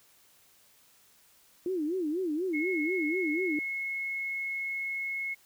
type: tone with vibrato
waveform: sine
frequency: 335.3 Hz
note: E4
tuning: 30 cents sharp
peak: -28 dBFS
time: 1.66-3.59 s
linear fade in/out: 2 ms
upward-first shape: sine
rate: 4.1 Hz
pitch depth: 220 cents each way
type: tone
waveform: sine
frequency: 2177 Hz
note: C#7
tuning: 32 cents flat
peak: -31 dBFS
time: 2.53-5.35 s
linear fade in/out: 20 ms
effects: white hiss -62 dBFS RMS until 5.45 s